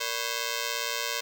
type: ring-modulated tone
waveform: 5% pulse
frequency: 524 Hz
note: C5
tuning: 2 cents sharp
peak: -14 dBFS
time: 0-1.21 s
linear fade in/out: 10 ms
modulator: 58.8 Hz
effects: none